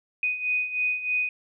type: beating tone pair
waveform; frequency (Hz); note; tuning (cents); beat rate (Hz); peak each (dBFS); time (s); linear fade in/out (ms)
sine; 2489 / 2492.2; D#7 / D#7; 0 / +2; 3.2; -30 / -25; 0.23-1.29; 2
effects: none